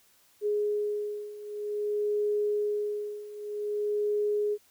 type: beating tone pair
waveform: sine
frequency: 416.3 / 416.82 Hz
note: G#4 / G#4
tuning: +4 / +6 cents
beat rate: 0.52 Hz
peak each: -32 / -29 dBFS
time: 0.41-4.58 s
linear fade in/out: 50 ms
effects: white hiss -63 dBFS RMS until 4.7 s